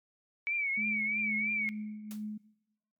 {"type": "tone with vibrato", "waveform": "sine", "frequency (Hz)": 2274, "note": "C#7", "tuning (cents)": 44, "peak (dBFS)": -29, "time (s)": [0.47, 1.69], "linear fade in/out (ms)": 0, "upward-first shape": "triangle", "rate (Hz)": 3.1, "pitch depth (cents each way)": 99}
{"type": "tone with tremolo", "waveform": "sine", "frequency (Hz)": 212.4, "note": "G#3", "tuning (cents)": 39, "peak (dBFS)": -34, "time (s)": [0.77, 2.38], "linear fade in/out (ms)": 10, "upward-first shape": "triangle", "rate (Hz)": 2.2, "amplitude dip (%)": 65}
{"type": "noise with exponential decay", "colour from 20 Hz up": "white", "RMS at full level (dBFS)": -45, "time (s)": [2.11, 2.26], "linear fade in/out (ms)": 0, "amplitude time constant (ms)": 32}
{"effects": ["noise-tail reverb RT60 1.0 s tail -21 dB re dry", "MP3 96 kbps"]}